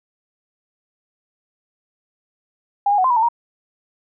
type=tone with pitch steps; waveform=sine; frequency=809 / 822 / 743 / 1035 / 965 / 888 / 941 Hz; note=G#5 / G#5 / F#5 / C6 / B5 / A5 / A#5; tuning=-46 / -18 / +7 / -19 / -40 / +16 / +16 cents; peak=-13 dBFS; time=2.86-3.287 s; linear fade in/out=5 ms; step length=61 ms; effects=none